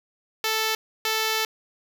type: tone bursts at uneven times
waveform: 5% pulse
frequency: 440 Hz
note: A4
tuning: in tune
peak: -11 dBFS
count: 2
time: 0.44-0.75 / 1.05-1.45 s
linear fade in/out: 2 ms
effects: none